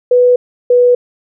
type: tone pair in turn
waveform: sine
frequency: 493.9 / 490.8 Hz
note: B4 / B4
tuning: 0 / -11 cents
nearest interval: unison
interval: 11 cents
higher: first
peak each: -5 dBFS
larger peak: neither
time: 0.11-0.36 / 0.7-0.95 s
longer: neither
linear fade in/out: 5 ms
effects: none